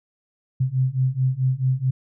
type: beating tone pair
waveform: sine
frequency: 127.8 / 132.4 Hz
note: C3 / C3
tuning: -40 / +21 cents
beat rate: 4.6 Hz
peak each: -22 / -21 dBFS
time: 0.6-1.91 s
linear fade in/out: 10 ms
effects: none